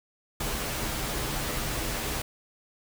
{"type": "noise with comb filter", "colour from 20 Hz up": "pink", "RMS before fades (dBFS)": -31, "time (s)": [0.4, 2.22], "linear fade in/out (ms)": 5, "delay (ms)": 11, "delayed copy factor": -0.6, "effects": []}